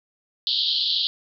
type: band-pass noise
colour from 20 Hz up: white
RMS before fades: -23 dBFS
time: 0.47-1.07 s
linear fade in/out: 0 ms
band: 3100 to 4600 Hz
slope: 96 dB/octave
effects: none